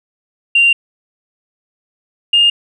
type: tone pair in turn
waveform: sine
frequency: 2775 / 2824 Hz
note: F7 / F7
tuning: -12 / +19 cents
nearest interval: unison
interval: 31 cents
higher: second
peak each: -6 dBFS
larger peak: neither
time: 0.55-0.73 / 2.33-2.5 s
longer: first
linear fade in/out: 5 ms
effects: tanh soft clip ceiling -2 dBFS